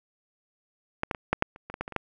clicks, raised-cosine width 0.5 ms, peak -11 / -12 / -20 / -7 / -6 / -30 / -23 / -20 / -15 / -22 / -25 / -11 dBFS, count 12, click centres 1.034 / 1.112 / 1.148 / 1.33 / 1.424 / 1.561 / 1.7 / 1.741 / 1.81 / 1.879 / 1.923 / 1.963 s, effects none

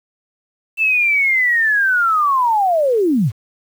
sine linear sweep, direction down, 2668 to 87.31 Hz, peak -12 dBFS, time 0.77-3.32 s, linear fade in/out 50 ms, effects 7-bit

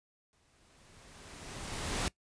pink noise with exponential growth, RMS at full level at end -32 dBFS, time 0.33-2.08 s, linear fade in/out 0 ms, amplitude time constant 380 ms, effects noise-tail reverb RT60 0.1 s tail -21 dB re dry + resampled to 22050 Hz

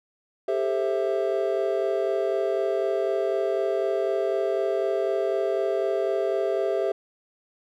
triangle chord, A minor seventh, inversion third, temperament just, 396 / 440 / 528 / 660 Hz, G4 / A4 / C5 / E5, +18 / 0 / +16 / +2 cents, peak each -24 / -29 / -28 / -25 dBFS, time 0.48-6.92 s, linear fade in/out 5 ms, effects none

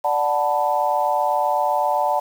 sine chord, B minor seventh, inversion first, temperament equal, 587.3 / 740 / 880 / 987.8 Hz, D5 / F#5 / A5 / B5, 0 / 0 / 0 / 0 cents, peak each -23 / -22 / -21 / -26 dBFS, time 0.04-2.2 s, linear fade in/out 10 ms, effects 7-bit

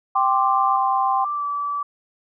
sine chord, G suspended fourth, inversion none, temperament equal, 784 / 1046.5 / 1174.7 Hz, G5 / C6 / D6, 0 / 0 / 0 cents, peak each -20 dBFS, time 0.15-1.25 s, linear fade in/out 10 ms
sine tone with pitch glide, 1174.7 to 1154.5 Hz, D6 to D6, 0 to -30 cents, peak -22 dBFS, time 0.76-1.83 s, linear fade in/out 5 ms, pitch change -30 cents, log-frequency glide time 1.33-1.45 s
effects none

